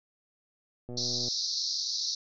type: click train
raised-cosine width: 2 ms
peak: -28 dBFS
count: 49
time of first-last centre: 0.89-1.283 s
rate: 122 Hz
type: band-pass noise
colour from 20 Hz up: pink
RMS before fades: -32 dBFS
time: 0.97-2.15 s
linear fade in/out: 5 ms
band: 4000 to 5900 Hz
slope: 96 dB/octave
effects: none

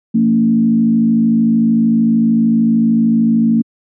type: tone with frequency modulation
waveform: sine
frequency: 226.7 Hz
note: A#3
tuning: 48 cents flat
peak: -8 dBFS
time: 0.14-3.62 s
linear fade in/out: 10 ms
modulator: 53.3 Hz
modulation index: 0.7
effects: high-pass 150 Hz 12 dB/octave

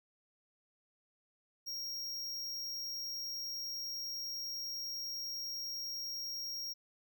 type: tone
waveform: square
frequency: 5590 Hz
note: F8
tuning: 1 cent sharp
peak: -39 dBFS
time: 1.66-6.74 s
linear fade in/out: 20 ms
effects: none

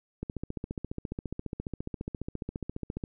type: click train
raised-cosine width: 3 ms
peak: -21 dBFS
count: 42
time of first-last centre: 0.23-3.038 s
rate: 14.6 Hz
effects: none

